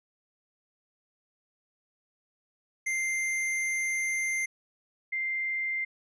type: tone pair in turn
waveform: square / sine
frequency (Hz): 2093 / 2093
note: C7 / C7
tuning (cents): 0 / 0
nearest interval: unison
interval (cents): 0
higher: neither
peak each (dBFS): -28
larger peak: neither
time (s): 2.86-4.46 / 5.12-5.85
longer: first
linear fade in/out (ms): 10
effects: resampled to 24000 Hz